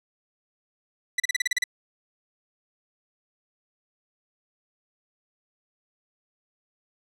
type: tone bursts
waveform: sawtooth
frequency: 1975.5 Hz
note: B6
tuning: in tune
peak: -17 dBFS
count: 9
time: 1.18-1.64 s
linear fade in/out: 5 ms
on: 20 ms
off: 35 ms
effects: low-pass 9000 Hz 12 dB/octave